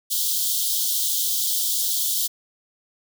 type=high-pass noise; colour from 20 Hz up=white; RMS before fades=-23 dBFS; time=0.1-2.28 s; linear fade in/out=20 ms; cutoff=3100 Hz; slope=96 dB/octave; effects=none